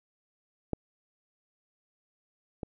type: clicks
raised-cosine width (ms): 2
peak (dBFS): -16 / -22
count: 2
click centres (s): 0.733 / 2.632
effects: none